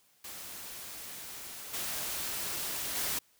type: noise with level steps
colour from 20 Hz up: white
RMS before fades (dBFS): -44 / -36 / -33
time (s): 0.24-3.19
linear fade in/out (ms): 5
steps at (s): 1.73 / 2.95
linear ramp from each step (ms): 10
effects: white hiss -67 dBFS RMS until 3.39 s